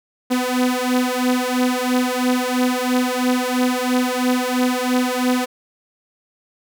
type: beating tone pair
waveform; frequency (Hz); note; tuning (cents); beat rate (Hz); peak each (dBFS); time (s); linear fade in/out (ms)
sawtooth; 249.6 / 252.6; B3 / B3; +19 / +39; 3; -16; 0.3-5.46; 20
effects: none